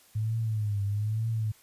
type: tone with vibrato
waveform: sine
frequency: 106.7 Hz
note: G#2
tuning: 47 cents sharp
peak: -26 dBFS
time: 0.15-1.52 s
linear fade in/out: 10 ms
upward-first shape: triangle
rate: 1.1 Hz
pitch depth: 120 cents each way
effects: white hiss -59 dBFS RMS until 1.62 s + resampled to 32000 Hz